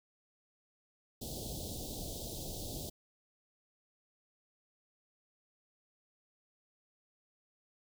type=band-stop noise; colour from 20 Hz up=pink; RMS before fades=-42 dBFS; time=1.21-2.9 s; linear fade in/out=10 ms; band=740 to 3400 Hz; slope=48 dB/octave; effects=none